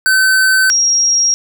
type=tone pair in turn; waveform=square / sine; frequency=1531 / 5619 Hz; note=G6 / F8; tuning=-41 / +10 cents; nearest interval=octave + major seventh; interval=2251 cents; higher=second; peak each=-9 / -9 dBFS; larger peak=neither; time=0.06-0.7 / 0.7-1.34 s; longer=neither; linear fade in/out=0 ms; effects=none